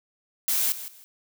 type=noise with echo; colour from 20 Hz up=blue; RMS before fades=-24 dBFS; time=0.48-0.72 s; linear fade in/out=0 ms; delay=160 ms; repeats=2; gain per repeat=-13 dB; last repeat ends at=1.04 s; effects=none